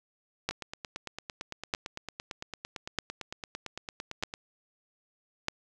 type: two click trains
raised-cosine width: 0.2 ms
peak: -20 / -11 dBFS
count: 35 / 5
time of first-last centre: 0.51-4.339 / 0.49-5.484 s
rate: 8.88 / 0.801 Hz
effects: none